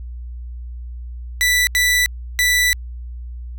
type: tone bursts at uneven times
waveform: sawtooth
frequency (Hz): 1975.5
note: B6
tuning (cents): 0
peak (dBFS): -10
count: 3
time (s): 1.41-1.67 / 1.75-2.06 / 2.39-2.73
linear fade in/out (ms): 0
effects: added 60 Hz sine -28 dBFS peak until 3.58 s